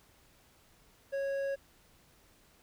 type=tone with hard clipping; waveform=triangle; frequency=551 Hz; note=C#5; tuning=11 cents flat; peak=-33 dBFS; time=1.12-1.56 s; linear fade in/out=20 ms; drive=10 dB; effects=pink hiss -64 dBFS RMS until 2.62 s